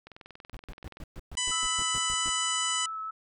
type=click train; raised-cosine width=0.3 ms; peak=-30 dBFS; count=20; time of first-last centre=0.07-0.97 s; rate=21.1 Hz
type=noise bursts; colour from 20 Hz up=brown; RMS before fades=-40 dBFS; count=12; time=0.53-2.294 s; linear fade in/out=0 ms; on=37 ms; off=120 ms
type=harmonic tone; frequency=995 Hz; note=B5; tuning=13 cents sharp; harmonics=1 / 2 / 3 / 4 / 5 / 6 / 7 / 8 / 9; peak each=-40 / -37 / -31 / -43 / -42 / -39 / -35 / -36 / -38 dBFS; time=1.37-2.86 s; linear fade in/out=5 ms
type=tone with vibrato; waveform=sine; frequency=1304 Hz; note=E6; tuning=19 cents flat; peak=-33 dBFS; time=1.51-3.11 s; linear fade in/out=10 ms; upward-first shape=sine; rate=4.5 Hz; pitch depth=10 cents each way
effects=none